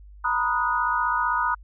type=chord; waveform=sine; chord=B major seventh; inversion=third; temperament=equal with one note detuned; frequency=932.3 / 987.8 / 1244.5 / 1462.1 Hz; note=A#5 / B5 / D#6 / F#6; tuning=0 / 0 / 0 / -21 cents; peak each=-28 / -26 / -25 / -27 dBFS; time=0.24-1.55 s; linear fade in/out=10 ms; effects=added 50 Hz sine -43 dBFS peak until 1.63 s